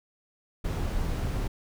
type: noise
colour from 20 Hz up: brown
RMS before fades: -29 dBFS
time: 0.64-1.48 s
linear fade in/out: 10 ms
effects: none